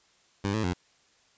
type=tone with pitch steps; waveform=15% pulse; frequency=99.5 / 109.3 / 89.2 Hz; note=G2 / A2 / F2; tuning=+26 / -11 / +37 cents; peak=-20 dBFS; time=0.44-0.734 s; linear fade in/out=5 ms; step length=98 ms; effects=white hiss -64 dBFS RMS until 1.37 s + resampled to 16000 Hz